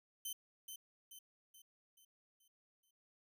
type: tone with echo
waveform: 10% pulse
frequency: 3073 Hz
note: G7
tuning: 35 cents flat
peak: -33 dBFS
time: 0.25-0.33 s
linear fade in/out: 5 ms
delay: 430 ms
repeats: 6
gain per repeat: -6 dB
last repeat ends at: 2.91 s
effects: none